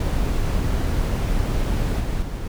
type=noise with level steps; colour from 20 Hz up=brown; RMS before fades=-21 / -24 / -28 dBFS; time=0-2.48 s; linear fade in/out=5 ms; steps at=2 / 2.22 s; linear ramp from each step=5 ms; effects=none